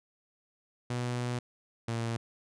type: tone pair in turn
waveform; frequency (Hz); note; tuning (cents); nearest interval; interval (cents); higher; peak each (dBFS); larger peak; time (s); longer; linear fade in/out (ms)
sawtooth; 122.4 / 115.53; B2 / A#2; -15 / -15; minor second; 100; first; -27 / -27; neither; 0.9-1.39 / 1.88-2.17; first; 5
effects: resampled to 22050 Hz